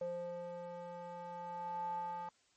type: tone with band-pass filter sweep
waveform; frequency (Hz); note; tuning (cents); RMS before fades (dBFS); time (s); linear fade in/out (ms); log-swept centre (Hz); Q
square; 174.61; F3; 0; -43; 0.01-2.29; 2; 560 to 960; 9.2
effects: white hiss -72 dBFS RMS until 2.56 s + MP3 32 kbps

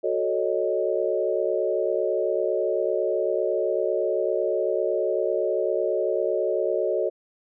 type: chord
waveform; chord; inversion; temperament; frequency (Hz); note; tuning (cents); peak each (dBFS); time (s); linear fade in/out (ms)
sine; D# half-diminished seventh; first; equal; 370 / 440 / 554.4 / 622.3; F#4 / A4 / C#5 / D#5; 0 / 0 / 0 / 0; -27; 0.03-7.1; 20
effects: none

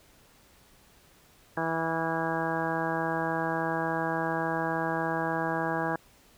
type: harmonic tone with a mistuned harmonic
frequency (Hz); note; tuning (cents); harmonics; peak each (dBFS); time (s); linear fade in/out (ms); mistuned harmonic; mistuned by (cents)
163.5; E3; -14; 1 / 2 / 3 / 4 / 5 / 6 / 7 / 8 / 9 / 10; -36 / -34 / -36 / -35 / -34 / -36 / -39 / -44 / -41 / -35; 1.57-5.96; 2; 9; -32
effects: pink hiss -59 dBFS RMS until 6.37 s

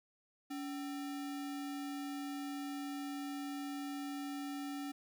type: tone with sample-and-hold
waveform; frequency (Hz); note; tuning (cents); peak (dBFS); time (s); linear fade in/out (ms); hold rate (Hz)
sine; 283.2; C#4; +37; -39; 0.5-4.92; 10; 1050
effects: none

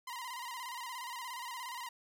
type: tone with vibrato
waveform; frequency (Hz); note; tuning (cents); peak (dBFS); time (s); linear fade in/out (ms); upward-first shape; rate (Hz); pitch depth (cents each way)
sawtooth; 986; B5; -3; -37; 0.07-1.89; 5; square; 17; 70
effects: none

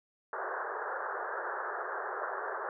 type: band-pass noise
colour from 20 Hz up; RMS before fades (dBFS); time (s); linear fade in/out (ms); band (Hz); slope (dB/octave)
white; -37; 0.33-2.69; 2; 370 to 1700; 96
effects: none

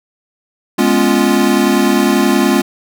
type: chord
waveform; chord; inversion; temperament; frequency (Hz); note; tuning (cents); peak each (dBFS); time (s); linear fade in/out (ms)
square; C# dominant seventh; second; equal; 207.7 / 246.9 / 277.2 / 349.2; G#3 / B3 / C#4 / E#4; 0 / 0 / 0 / 0; -16; 0.78-2.62; 10
effects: none

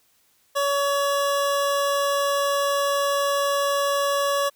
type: tone pair together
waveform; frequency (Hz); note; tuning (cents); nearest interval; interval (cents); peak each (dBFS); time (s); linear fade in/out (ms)
square; 564 / 1128; C#5 / C#6; +30 / +30; octave; 1200; -23 / -25; 0.55-4.5; 20
effects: white hiss -63 dBFS RMS until 4.55 s

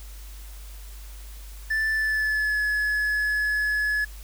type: tone with pitch glide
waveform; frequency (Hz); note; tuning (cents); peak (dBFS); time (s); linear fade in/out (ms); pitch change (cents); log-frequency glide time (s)
triangle; 1760 to 1703; A6 to G#6; 0 to +43; -20; 1.7-4.05; 10; -57; 1.92-2.61
effects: added 50 Hz sine -38 dBFS peak until 4.23 s + white hiss -49 dBFS RMS until 4.23 s

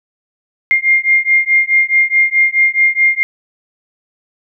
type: beating tone pair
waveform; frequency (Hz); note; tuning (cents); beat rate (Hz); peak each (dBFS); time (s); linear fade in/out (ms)
sine; 2114 / 2118.7; C7 / C7; +17 / +21; 4.7; -12; 0.71-3.23; 0
effects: none

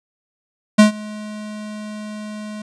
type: tone with ADSR envelope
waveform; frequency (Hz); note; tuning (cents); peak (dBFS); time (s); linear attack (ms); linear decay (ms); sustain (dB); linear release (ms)
square; 212; G#3; +36; -5; 0.78-2.62; 14; 120; -24; 4
effects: resampled to 22050 Hz

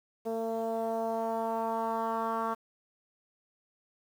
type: tone with low-pass filter sweep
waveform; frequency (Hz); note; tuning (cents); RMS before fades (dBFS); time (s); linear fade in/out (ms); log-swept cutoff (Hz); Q
10% pulse; 225.9; A3; +46; -32; 0.25-2.55; 20; 550 to 1200; 2.6
effects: 9-bit

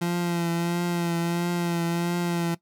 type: tone with vibrato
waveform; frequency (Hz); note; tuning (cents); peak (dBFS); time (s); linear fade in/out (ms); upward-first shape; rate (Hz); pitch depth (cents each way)
30% pulse; 171.7; F3; -29; -21; 0.01-2.55; 10; triangle; 1.5; 33
effects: noise-tail reverb RT60 0.1 s tail -18 dB re dry

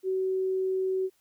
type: tone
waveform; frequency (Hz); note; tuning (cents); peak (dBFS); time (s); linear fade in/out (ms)
sine; 377.3; F#4; +34; -25; 0.03-1.1; 50
effects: white hiss -69 dBFS RMS until 1.2 s

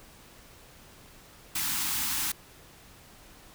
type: band-stop noise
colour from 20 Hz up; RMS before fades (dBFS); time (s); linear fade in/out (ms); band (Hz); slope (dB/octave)
white; -30; 1.55-2.32; 5; 340 to 780; 96
effects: pink hiss -53 dBFS RMS until 3.54 s

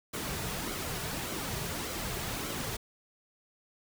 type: noise with flanger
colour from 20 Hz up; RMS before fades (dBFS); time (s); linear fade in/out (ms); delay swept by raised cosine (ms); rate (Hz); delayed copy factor
pink; -36; 0.13-2.77; 10; 1.1 to 3.9; 1.7; -0.5
effects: none

